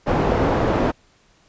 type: low-pass noise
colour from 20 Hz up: white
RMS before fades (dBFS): -19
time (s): 0.06-0.92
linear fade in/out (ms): 20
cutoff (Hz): 650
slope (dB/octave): 12
effects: pink hiss -57 dBFS RMS until 1.48 s + resampled to 16000 Hz